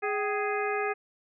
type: harmonic tone with a mistuned harmonic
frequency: 415.3 Hz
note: G#4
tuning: in tune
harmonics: 1 / 2 / 3 / 4 / 5 / 6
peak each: -30 / -33 / -35 / -36 / -37 / -38 dBFS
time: 0.02-0.94 s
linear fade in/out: 20 ms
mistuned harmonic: 2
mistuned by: -120 cents
effects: none